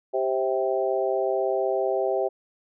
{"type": "harmonic tone with a mistuned harmonic", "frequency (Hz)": 130.6, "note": "C3", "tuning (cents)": -3, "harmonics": [3, 4, 5, 6], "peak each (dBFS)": [-26, -27, -27, -31], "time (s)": [0.13, 2.29], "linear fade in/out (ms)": 20, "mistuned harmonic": 4, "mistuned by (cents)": 17, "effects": []}